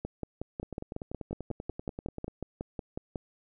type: two click trains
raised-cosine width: 2 ms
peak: -21 / -24 dBFS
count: 18 / 18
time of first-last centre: 0.05-3.158 / 0.63-2.28 s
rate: 5.47 / 10.3 Hz
effects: none